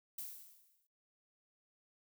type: noise with exponential decay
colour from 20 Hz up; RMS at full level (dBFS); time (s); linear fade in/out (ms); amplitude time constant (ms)
violet; -42; 0.18-0.87; 5; 150
effects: noise-tail reverb RT60 0.4 s tail -23 dB re dry